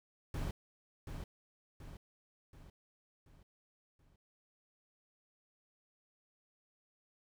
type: noise with echo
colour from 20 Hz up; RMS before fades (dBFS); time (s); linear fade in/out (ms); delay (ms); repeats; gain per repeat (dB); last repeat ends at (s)
brown; -38; 0.34-0.51; 2; 730; 5; -6; 4.16
effects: none